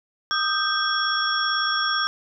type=tone cluster; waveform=sine; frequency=1221 / 1279 / 1567 / 3345 / 5500 Hz; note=D#6 / D#6 / G6 / G#7 / F8; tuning=-33 / +47 / -1 / +12 / -27 cents; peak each=-26 / -31 / -25 / -28 / -27 dBFS; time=0.31-2.07 s; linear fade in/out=0 ms; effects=none